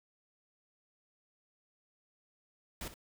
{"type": "noise with echo", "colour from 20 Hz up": "pink", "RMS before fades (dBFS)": -41, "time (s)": [2.81, 2.88], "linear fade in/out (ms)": 2, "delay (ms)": 61, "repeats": 1, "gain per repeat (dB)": -12, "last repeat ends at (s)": 2.941, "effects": []}